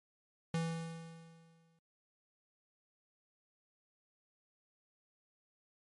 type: tone with exponential decay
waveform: square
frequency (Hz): 164.81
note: E3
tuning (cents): 0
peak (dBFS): -32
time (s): 0.54-1.79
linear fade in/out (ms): 2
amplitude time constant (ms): 270
effects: MP3 48 kbps